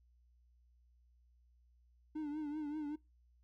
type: tone with vibrato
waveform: triangle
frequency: 300.1 Hz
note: D4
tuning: 38 cents sharp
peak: -36 dBFS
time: 2.15-2.96 s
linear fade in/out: 10 ms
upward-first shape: triangle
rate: 5.2 Hz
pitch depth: 83 cents each way
effects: noise-tail reverb RT60 0.2 s tail -22 dB re dry + added 60 Hz sine -66 dBFS peak until 3.43 s